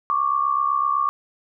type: tone pair together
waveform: sine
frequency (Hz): 1106.8 / 1174.7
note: C#6 / D6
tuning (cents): -3 / 0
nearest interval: minor second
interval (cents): 103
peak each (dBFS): -21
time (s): 0.1-1.09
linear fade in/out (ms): 0
effects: none